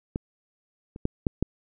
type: clicks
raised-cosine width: 3 ms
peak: -15 / -26 / -11 / -10 / -10 dBFS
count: 5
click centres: 0.159 / 0.961 / 1.054 / 1.268 / 1.426 s
effects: none